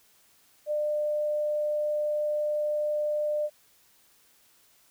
sine tone, 599 Hz, D5, 34 cents sharp, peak -25 dBFS, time 0.66-3.5 s, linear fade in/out 50 ms, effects white hiss -62 dBFS RMS until 4.9 s

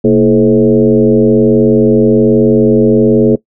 sine tone with frequency modulation, 329.6 Hz, E4, in tune, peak -4 dBFS, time 0.04-3.36 s, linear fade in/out 10 ms, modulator 98.8 Hz, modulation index 1.7, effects noise-tail reverb RT60 0.1 s tail -19 dB re dry

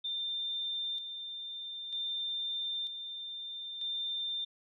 sine tone with tremolo, 3591 Hz, A7, 35 cents sharp, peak -33 dBFS, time 0.04-4.45 s, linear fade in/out 10 ms, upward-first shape square, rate 0.53 Hz, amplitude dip 50%, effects none

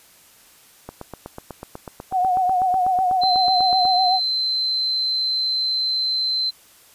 click train, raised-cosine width 1 ms, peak -18 dBFS, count 25, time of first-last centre 0.89-3.853 s, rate 8.1 Hz
sine tone with vibrato, 740 Hz, F#5, in tune, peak -16 dBFS, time 2.11-4.2 s, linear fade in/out 50 ms, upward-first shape triangle, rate 8 Hz, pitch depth 69 cents each way
sine tone, 4084 Hz, C8, 43 cents flat, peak -19 dBFS, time 3.21-6.51 s, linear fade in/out 20 ms
effects white hiss -51 dBFS RMS until 6.94 s + resampled to 32000 Hz

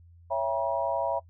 sine chord, C# diminished seventh, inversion none, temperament just, 554.4 / 665.2 / 798.3 / 957.9 Hz, C#5 / E5 / G5 / Bb5, 0 / +16 / +31 / +47 cents, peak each -31 / -29 / -35 / -30 dBFS, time 0.3-1.2 s, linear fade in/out 20 ms, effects noise-tail reverb RT60 0.1 s tail -23 dB re dry + added 85 Hz sine -51 dBFS peak until 1.29 s

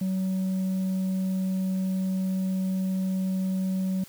sine tone with tanh clipping, 188.4 Hz, F#3, 32 cents sharp, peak -25 dBFS, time 0.01-4.04 s, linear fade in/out 5 ms, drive 3 dB, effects white hiss -50 dBFS RMS until 4.08 s

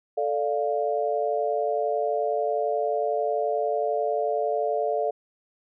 sine chord, D minor, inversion second, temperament equal, 440 / 587.3 / 698.5 Hz, A4 / D5 / F5, 0 / 0 / 0 cents, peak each -27 dBFS, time 0.17-5.11 s, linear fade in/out 10 ms, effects none

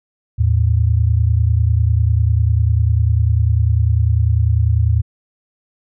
sine tone pair together, 79.94 / 110 Hz, D#2 / A2, +47 / 0 cents, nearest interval tritone, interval 553 cents, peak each -14 dBFS, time 0.38-5.02 s, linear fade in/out 20 ms, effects none

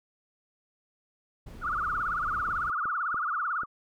brown noise, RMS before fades -43 dBFS, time 1.46-2.71 s, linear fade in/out 10 ms
sine tone with vibrato, 1302 Hz, E6, 22 cents flat, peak -27 dBFS, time 1.61-3.66 s, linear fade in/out 50 ms, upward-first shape triangle, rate 18 Hz, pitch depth 240 cents each way
clicks, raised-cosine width 2 ms, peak -40 / -31 / -31 / -30 / -32 dBFS, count 5, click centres 1.8 / 2.488 / 2.856 / 3.144 / 3.634 s
effects none

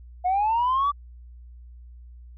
sine linear sweep, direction up, 710 to 1170 Hz, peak -18 dBFS, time 0.24-0.92 s, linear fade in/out 20 ms, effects tanh soft clip ceiling -17 dBFS + added 60 Hz sine -42 dBFS peak until 2.37 s

